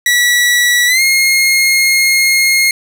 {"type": "tone with pitch glide", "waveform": "sawtooth", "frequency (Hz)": [1944, 2145], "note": ["B6", "C7"], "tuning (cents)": [-28, 42], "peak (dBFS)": -5, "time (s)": [0.06, 2.71], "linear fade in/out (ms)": 2, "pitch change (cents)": 170, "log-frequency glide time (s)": [0.87, 1.02], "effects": []}